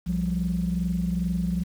sine tone cluster, 62 / 175.1 / 197.5 Hz, B1 / F3 / G3, +7 / +5 / +13 cents, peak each -30 / -24 / -30 dBFS, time 0.06-1.64 s, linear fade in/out 20 ms, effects tanh soft clip ceiling -16 dBFS + 8-bit

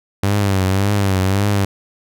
sawtooth tone with vibrato, 98 Hz, G2, in tune, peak -10 dBFS, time 0.23-1.65 s, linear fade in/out 5 ms, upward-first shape triangle, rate 1.8 Hz, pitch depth 93 cents each way, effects none

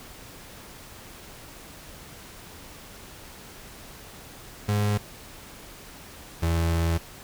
35% pulse tone pair in turn, 103.83 / 83.22 Hz, G#2 / E2, 0 / +17 cents, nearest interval major third, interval 383 cents, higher first, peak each -20 dBFS, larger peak neither, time 4.68-4.98 / 6.42-6.98 s, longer second, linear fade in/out 10 ms, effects pink hiss -45 dBFS RMS until 7.23 s

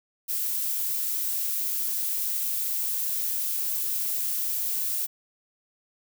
violet noise, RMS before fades -28 dBFS, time 0.28-5.07 s, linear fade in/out 20 ms, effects none

